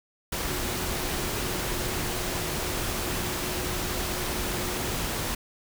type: tone in noise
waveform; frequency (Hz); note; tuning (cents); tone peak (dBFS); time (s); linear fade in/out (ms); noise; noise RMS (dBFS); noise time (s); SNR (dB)
sine; 361.4; F#4; -41; -38; 0.47-4.95; 5; pink; -30; 0.32-5.35; -11
effects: none